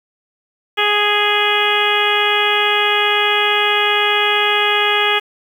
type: harmonic tone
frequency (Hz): 415.3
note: G#4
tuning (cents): 0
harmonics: 1 / 2 / 3 / 4 / 5 / 6 / 7 / 8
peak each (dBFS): -21 / -21 / -21 / -21 / -21 / -21 / -21 / -21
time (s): 0.77-5.2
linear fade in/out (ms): 20
effects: 7-bit